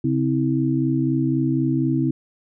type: tone cluster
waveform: sine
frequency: 136.7 / 259.8 / 323.8 Hz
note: C#3 / C4 / E4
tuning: -24 / -12 / -31 cents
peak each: -22 dBFS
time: 0.04-2.11 s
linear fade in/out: 5 ms
effects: none